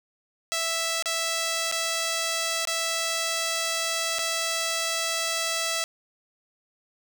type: tone with dropouts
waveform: 5% pulse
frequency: 659.3 Hz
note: E5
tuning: in tune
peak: -14 dBFS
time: 0.52-5.84 s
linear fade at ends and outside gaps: 0 ms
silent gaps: 1.024-1.058 / 1.714-1.724 / 2.652-2.673 / 4.186-4.192 s
effects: none